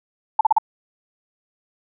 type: tone bursts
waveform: sine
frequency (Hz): 875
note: A5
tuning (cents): -10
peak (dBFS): -10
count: 4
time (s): 0.39-0.584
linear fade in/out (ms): 5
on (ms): 20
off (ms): 38
effects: none